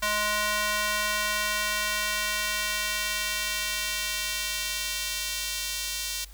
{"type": "tone with high-pass filter sweep", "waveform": "square", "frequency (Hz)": 209.7, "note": "G#3", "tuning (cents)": 17, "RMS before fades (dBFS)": -29, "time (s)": [0.02, 6.25], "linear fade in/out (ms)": 10, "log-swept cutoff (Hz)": [1100, 3900], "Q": 0.86, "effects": ["added 49 Hz sine -44 dBFS peak until 6.33 s", "white hiss -54 dBFS RMS until 6.33 s"]}